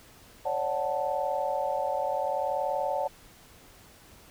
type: chord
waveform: sine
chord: D major seventh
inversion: third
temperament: equal with one note detuned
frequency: 546.7 / 587.3 / 740 / 880 Hz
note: C#5 / D5 / F#5 / A5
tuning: -24 / 0 / 0 / 0 cents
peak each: -32 dBFS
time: 0.45-3.08 s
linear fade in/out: 10 ms
effects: pink hiss -54 dBFS RMS until 4.3 s